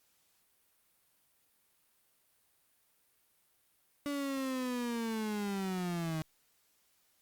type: linear sweep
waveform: 35% pulse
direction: down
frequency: 288.9 to 155.56 Hz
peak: -32 dBFS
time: 4.06-6.22 s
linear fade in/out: 0 ms
effects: white hiss -72 dBFS RMS until 7.21 s + Opus 48 kbps